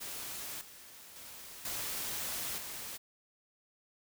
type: noise with level steps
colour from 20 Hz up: white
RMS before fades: -42 / -53 / -49 / -38 / -43 dBFS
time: 0-2.98 s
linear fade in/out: 20 ms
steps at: 0.61 / 1.16 / 1.65 / 2.58 s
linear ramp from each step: 2 ms
effects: none

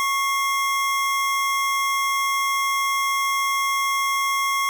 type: tone pair together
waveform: square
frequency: 1103.3 / 2113 Hz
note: C#6 / C7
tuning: -9 / +16 cents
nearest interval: major seventh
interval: 1125 cents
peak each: -22 / -26 dBFS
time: 0-4.69 s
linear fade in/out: 0 ms
effects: none

